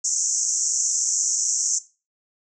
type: band-pass noise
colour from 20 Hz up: pink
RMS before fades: -23 dBFS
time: 0.04-1.79 s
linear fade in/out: 10 ms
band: 5800 to 7600 Hz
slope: 96 dB/octave
effects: noise-tail reverb RT60 0.3 s tail -17 dB re dry